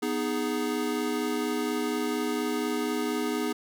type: chord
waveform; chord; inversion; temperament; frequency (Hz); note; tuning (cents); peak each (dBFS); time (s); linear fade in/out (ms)
square; G# minor; first; equal; 246.9 / 311.1 / 415.3; B3 / D#4 / G#4; 0 / 0 / 0; -32; 0.02-3.53; 10
effects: none